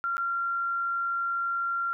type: tone with dropouts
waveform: sine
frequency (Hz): 1378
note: F6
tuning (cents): -24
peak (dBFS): -26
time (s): 0.04-1.93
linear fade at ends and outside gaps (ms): 0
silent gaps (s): 0.169-0.18
effects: none